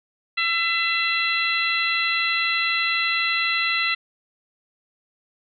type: harmonic tone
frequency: 672 Hz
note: E5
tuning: 33 cents sharp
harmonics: 2 / 3 / 4 / 5 / 6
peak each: -28 / -24 / -24 / -31 / -28 dBFS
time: 0.37-3.95 s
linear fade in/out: 10 ms
effects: none